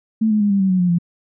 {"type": "tone with pitch steps", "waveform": "sine", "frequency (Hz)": [220.3, 212.7, 205.3, 198.2, 191.34, 184.72, 178.32, 172.15], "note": ["A3", "G#3", "G#3", "G3", "G3", "F#3", "F3", "F3"], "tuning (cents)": [2, 42, -20, 19, -42, -3, 36, -25], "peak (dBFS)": -13, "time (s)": [0.21, 0.986], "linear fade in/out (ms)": 10, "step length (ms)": 97, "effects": []}